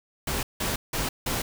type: noise bursts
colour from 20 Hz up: pink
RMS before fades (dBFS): -28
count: 4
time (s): 0.27-1.42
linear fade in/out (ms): 5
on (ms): 160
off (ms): 170
effects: none